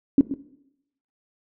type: tone with echo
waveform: sine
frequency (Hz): 276.9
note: C#4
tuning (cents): -2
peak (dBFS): -10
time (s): 0.18-0.21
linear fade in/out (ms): 2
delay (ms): 130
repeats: 1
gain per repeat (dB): -12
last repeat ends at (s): 0.34
effects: noise-tail reverb RT60 0.8 s tail -17 dB re dry